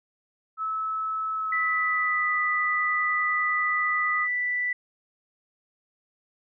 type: tone with pitch glide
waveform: sine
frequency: 1300 to 1240.6 Hz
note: E6 to D#6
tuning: -24 to -5 cents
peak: -26 dBFS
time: 0.57-4.28 s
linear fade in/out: 50 ms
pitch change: -81 cents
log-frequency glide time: 1.34-2.38 s
type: tone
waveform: sine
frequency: 1975.5 Hz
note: B6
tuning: in tune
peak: -24 dBFS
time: 1.52-4.73 s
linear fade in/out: 5 ms
effects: none